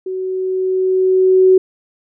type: tone with level ramp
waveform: sine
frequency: 374.4 Hz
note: F#4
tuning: 20 cents sharp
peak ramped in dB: -20 to -5 dBFS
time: 0.06-1.58 s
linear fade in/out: 5 ms
effects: none